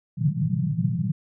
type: band-pass noise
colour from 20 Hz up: white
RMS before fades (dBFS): -24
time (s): 0.17-1.12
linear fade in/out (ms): 10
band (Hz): 110 to 190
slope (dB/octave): 96
effects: none